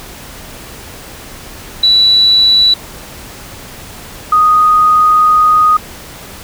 sine tone pair in turn, 3945 / 1242.6 Hz, B7 / D#6, -3 / -3 cents, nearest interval octave + minor sixth, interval 2000 cents, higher first, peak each -5 dBFS, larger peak neither, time 1.83-2.74 / 4.32-5.77 s, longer second, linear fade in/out 5 ms, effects pink hiss -31 dBFS RMS until 6.43 s

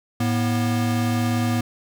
square tone pair together, 108.7 / 241.4 Hz, A2 / B3, -21 / -39 cents, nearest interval octave + major second, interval 1382 cents, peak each -23 dBFS, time 0.2-1.61 s, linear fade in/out 5 ms, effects none

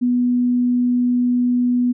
sine tone, 245.8 Hz, B3, 8 cents flat, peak -14 dBFS, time 0.01-1.93 s, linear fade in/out 20 ms, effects none

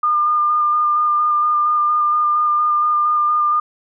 sine tone with vibrato, 1207 Hz, D6, 47 cents sharp, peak -13 dBFS, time 0.03-3.6 s, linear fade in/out 5 ms, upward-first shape square, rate 4.3 Hz, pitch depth 12 cents each way, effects none

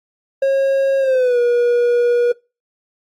triangle tone with pitch glide, 543 to 481 Hz, C#5 to B4, -36 to -46 cents, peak -10 dBFS, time 0.42-2.32 s, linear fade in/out 5 ms, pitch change -210 cents, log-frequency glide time 0.99-1.39 s, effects noise-tail reverb RT60 0.3 s tail -25 dB re dry + AAC 48 kbps

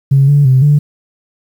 sine tone with pitch steps, 137.2 / 144 / 130.4 / 146.6 Hz, C#3 / D3 / C3 / D3, -17 / -34 / -5 / -3 cents, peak -4 dBFS, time 0.11-0.79 s, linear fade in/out 10 ms, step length 170 ms, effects tanh soft clip ceiling 0 dBFS + 7-bit

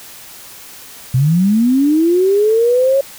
sine linear sweep, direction up, 122 to 554.4 Hz, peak -9 dBFS, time 1.14-3.01 s, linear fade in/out 5 ms, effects white hiss -36 dBFS RMS until 3.18 s

